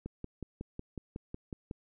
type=click train; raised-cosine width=3 ms; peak=-26 dBFS; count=10; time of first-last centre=0.06-1.711 s; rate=5.45 Hz; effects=none